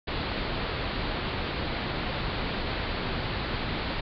pink low-pass noise, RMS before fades -31 dBFS, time 0.07-4.01 s, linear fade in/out 10 ms, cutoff 4600 Hz, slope 96 dB/octave, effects none

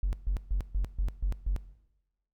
triangle tone bursts, 46.66 Hz, F#1, 15 cents sharp, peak -21 dBFS, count 7, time 0.03-1.563 s, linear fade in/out 0 ms, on 99 ms, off 140 ms, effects noise-tail reverb RT60 0.9 s tail -18 dB re dry + tanh soft clip ceiling -22 dBFS

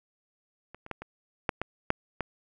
clicks, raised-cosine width 0.5 ms, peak -29 / -29 / -18 / -25 / -10 / -15 / -8 / -15 dBFS, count 8, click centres 0.746 / 0.864 / 0.913 / 1.02 / 1.492 / 1.616 / 1.904 / 2.207 s, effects none

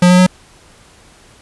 square tone with pitch steps, 178.6 / 180.88 / 183.2 Hz, F3 / F#3 / F#3, +39 / -39 / -17 cents, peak -6 dBFS, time 0.02-0.266 s, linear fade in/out 5 ms, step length 82 ms, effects pink hiss -45 dBFS RMS until 1.41 s + resampled to 24000 Hz

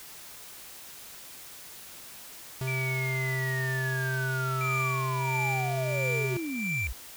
square tone, 130.81 Hz, C3, in tune, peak -30 dBFS, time 2.61-6.37 s, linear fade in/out 2 ms
sine linear sweep, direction down, 2349 to 46.25 Hz, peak -31 dBFS, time 2.67-6.93 s, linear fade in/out 10 ms
triangle tone with tremolo, 2349 Hz, D7, in tune, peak -27 dBFS, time 4.61-6.87 s, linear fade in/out 0 ms, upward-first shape sine, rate 1.5 Hz, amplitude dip 80%
effects white hiss -46 dBFS RMS until 7.16 s

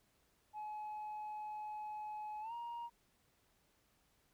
sine tone with pitch glide, 849 to 942 Hz, G#5 to A#5, +38 to +18 cents, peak -40 dBFS, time 0.53-2.9 s, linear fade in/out 50 ms, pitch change +180 cents, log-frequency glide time 2.41-2.53 s, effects tanh soft clip ceiling -41 dBFS + pink hiss -75 dBFS RMS until 4.33 s

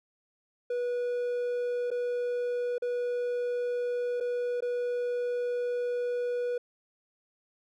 triangle tone with dropouts, 487.4 Hz, B4, 23 cents flat, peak -26 dBFS, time 0.7-6.58 s, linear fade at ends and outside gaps 5 ms, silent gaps 1.905-1.913 / 2.782-2.821 / 4.202-4.207 / 4.606-4.622 s, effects none

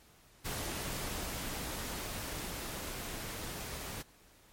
pink noise with level ramp, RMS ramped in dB -38 to -42 dBFS, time 0.44-4.03 s, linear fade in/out 20 ms, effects pink hiss -62 dBFS RMS until 4.52 s + MP3 64 kbps

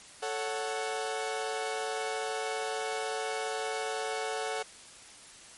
sawtooth chord, F# minor, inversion first, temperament equal, 440 / 554.4 / 740 Hz, A4 / C#5 / F#5, 0 / 0 / 0 cents, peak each -31 / -35 / -32 dBFS, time 0.22-4.63 s, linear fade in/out 10 ms, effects white hiss -51 dBFS RMS until 5.57 s + MP3 48 kbps

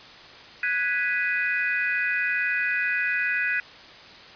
sine chord, G# minor seventh, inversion third, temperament equal, 1480 / 1661.2 / 1975.5 / 2489 Hz, F#6 / G#6 / B6 / D#7, 0 / 0 / 0 / 0 cents, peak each -28 dBFS, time 0.63-3.6 s, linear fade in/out 2 ms, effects white hiss -45 dBFS RMS until 4.35 s + resampled to 11025 Hz

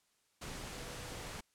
sine tone in noise, 493.9 Hz, B4, in tune, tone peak -54 dBFS, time 0.72-1.26 s, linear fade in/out 10 ms, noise pink, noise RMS -45 dBFS, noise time 0.41-1.41 s, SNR -12 dB, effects white hiss -75 dBFS RMS until 1.54 s + low-pass 10000 Hz 12 dB/octave

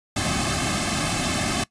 pink noise with comb filter, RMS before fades -24 dBFS, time 0.16-1.64 s, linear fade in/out 5 ms, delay 2.1 ms, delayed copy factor -0.95, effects noise-tail reverb RT60 0.1 s tail -20 dB re dry + resampled to 22050 Hz

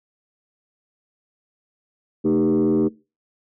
sine tone with frequency modulation, 307.2 Hz, D#4, 22 cents flat, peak -14 dBFS, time 2.24-2.89 s, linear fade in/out 20 ms, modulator 84.4 Hz, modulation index 1.3, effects noise-tail reverb RT60 0.3 s tail -23 dB re dry + tanh soft clip ceiling -13 dBFS

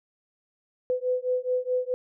sine beating tone pair, 501 / 505.7 Hz, B4 / B4, +25 / +41 cents, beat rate 4.7 Hz, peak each -27 / -27 dBFS, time 0.9-1.94 s, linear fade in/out 0 ms, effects none

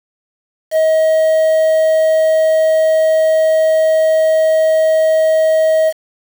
triangle tone with quantisation, 634 Hz, D#5, 32 cents sharp, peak -7 dBFS, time 0.71-5.93 s, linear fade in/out 50 ms, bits 5, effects none

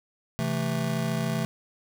square chord, A minor, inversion first, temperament just, 132 / 165 / 220 Hz, C3 / E3 / A3, +16 / +2 / 0 cents, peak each -31 dBFS, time 0.39-1.45 s, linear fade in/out 0 ms, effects none

